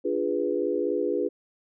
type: chord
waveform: sine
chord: D diminished seventh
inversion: none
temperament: equal with one note detuned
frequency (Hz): 293.7 / 349.2 / 412.9 / 493.9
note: D4 / F4 / Ab4 / Cb5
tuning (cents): 0 / 0 / -10 / 0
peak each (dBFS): -31 / -29 / -28 / -29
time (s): 0.04-1.29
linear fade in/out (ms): 20
effects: none